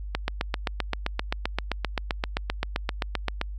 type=click train; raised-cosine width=0.3 ms; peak=-9 dBFS; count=26; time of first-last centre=0.15-3.414 s; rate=7.66 Hz; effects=added 50 Hz sine -32 dBFS peak until 3.58 s